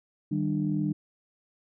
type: tone cluster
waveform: sine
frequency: 154.4 / 195.9 / 299.3 Hz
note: D#3 / G3 / D4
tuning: -13 / -1 / +33 cents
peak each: -29 dBFS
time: 0.31-0.93 s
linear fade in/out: 10 ms
effects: tanh soft clip ceiling -15 dBFS